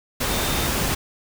sine tone in noise, 3632 Hz, A#7, 46 cents flat, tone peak -33 dBFS, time 0.3-0.68 s, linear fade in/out 10 ms, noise pink, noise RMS -23 dBFS, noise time 0.2-0.95 s, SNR -13 dB, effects none

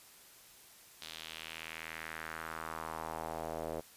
square tone with band-pass filter sweep, 40.22 Hz, E1, 42 cents flat, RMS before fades -43 dBFS, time 1.01-3.81 s, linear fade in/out 10 ms, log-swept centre 4000 to 540 Hz, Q 2.3, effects white hiss -58 dBFS RMS until 3.96 s + resampled to 32000 Hz

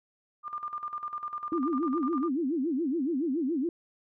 sine tone with tremolo, 1200 Hz, D6, 37 cents sharp, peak -31 dBFS, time 0.43-2.3 s, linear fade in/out 50 ms, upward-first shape square, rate 10 Hz, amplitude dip 70%
sine tone with vibrato, 296.6 Hz, D4, 17 cents sharp, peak -26 dBFS, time 1.52-3.69 s, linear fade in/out 2 ms, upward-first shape sine, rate 7.1 Hz, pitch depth 280 cents each way
effects none

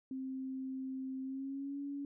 sine tone with pitch glide, 263.2 to 282.1 Hz, C4 to C#4, +10 to +30 cents, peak -38 dBFS, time 0.11-2.05 s, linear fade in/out 2 ms, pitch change +120 cents, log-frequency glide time 1.22-1.79 s, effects none

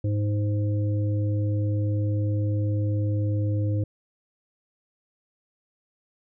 harmonic tone, 103.83 Hz, G#2, in tune, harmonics 1 / 3 / 5, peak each -22 / -32 / -36 dBFS, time 0.04-3.84 s, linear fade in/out 5 ms, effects none

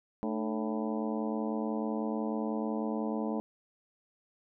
harmonic tone with a mistuned harmonic, 110 Hz, A2, in tune, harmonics 2 / 3 / 4 / 5 / 6 / 7 / 8 / 9, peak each -33 / -37 / -39 / -41 / -43 / -44 / -45 / -46 dBFS, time 0.23-3.4 s, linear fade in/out 0 ms, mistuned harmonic 3, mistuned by -130 cents, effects none

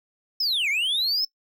triangle linear two-way sweep, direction down then up, 5320 to 2096 to 5320 Hz, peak -20 dBFS, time 0.4-1.25 s, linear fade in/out 5 ms, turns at 0.69 s, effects noise-tail reverb RT60 0.1 s tail -22 dB re dry

